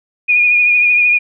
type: tone with vibrato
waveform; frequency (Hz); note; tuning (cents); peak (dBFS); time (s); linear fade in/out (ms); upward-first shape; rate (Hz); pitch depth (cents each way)
sine; 2446; D#7; -30; -8; 0.28-1.19; 20; sine; 13; 26
effects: none